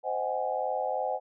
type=chord; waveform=sine; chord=Ab dominant seventh; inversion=first; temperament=just; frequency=519.1 / 623 / 747.5 / 830.6 Hz; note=C5 / Eb5 / Gb5 / Ab5; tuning=-14 / +2 / +17 / 0 cents; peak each=-33 / -34 / -32 / -34 dBFS; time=0.03-1.2 s; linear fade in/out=50 ms; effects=none